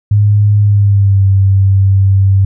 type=tone with pitch glide; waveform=sine; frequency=103.6 to 97.22 Hz; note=G#2 to G2; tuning=-4 to -14 cents; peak=-5 dBFS; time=0.11-2.45 s; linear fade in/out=5 ms; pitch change=-110 cents; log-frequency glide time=0.6-1.25 s; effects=none